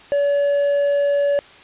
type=tone with hard clipping; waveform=triangle; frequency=570 Hz; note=C#5; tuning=48 cents sharp; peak=-16 dBFS; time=0.12-1.39 s; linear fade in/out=0 ms; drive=6 dB; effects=white hiss -44 dBFS RMS until 1.63 s + resampled to 8000 Hz